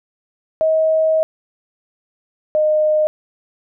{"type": "tone pair in turn", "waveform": "sine", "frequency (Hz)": [635, 614.1], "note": ["D#5", "D#5"], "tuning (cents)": [35, -23], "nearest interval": "minor second", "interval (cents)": 58, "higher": "first", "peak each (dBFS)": -12, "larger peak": "neither", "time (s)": [[0.61, 1.23], [2.55, 3.07]], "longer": "first", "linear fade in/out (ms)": 0, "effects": []}